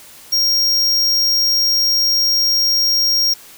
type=tone; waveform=square; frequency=5580 Hz; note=F8; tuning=2 cents flat; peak=-13 dBFS; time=0.32-3.34 s; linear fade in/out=10 ms; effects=white hiss -41 dBFS RMS until 3.57 s